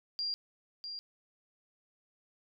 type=tone with echo; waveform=sine; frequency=4773 Hz; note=D8; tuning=27 cents sharp; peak=-32 dBFS; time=0.19-0.34 s; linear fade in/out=0 ms; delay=650 ms; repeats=1; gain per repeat=-7 dB; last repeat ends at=0.99 s; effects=none